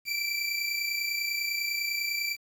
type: tone pair together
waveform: 25% pulse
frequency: 2319 / 2349 Hz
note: D7 / D7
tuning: -22 / 0 cents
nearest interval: unison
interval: 22 cents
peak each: -28 / -27 dBFS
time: 0.05-2.37 s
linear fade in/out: 50 ms
effects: 9-bit